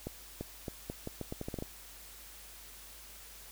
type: accelerating click train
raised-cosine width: 2 ms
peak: -24 dBFS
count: 12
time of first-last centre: 0.07-1.624 s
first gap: 340 ms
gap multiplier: 0.8
effects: added 50 Hz sine -57 dBFS peak until 3.51 s + white hiss -52 dBFS RMS until 3.51 s